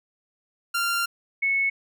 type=tone pair in turn; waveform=sawtooth / sine; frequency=1387 / 2202 Hz; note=F6 / C#7; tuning=-12 / -12 cents; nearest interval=minor sixth; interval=800 cents; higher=second; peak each=-19 / -20 dBFS; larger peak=first; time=0.74-1.06 / 1.42-1.7 s; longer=first; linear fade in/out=10 ms; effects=none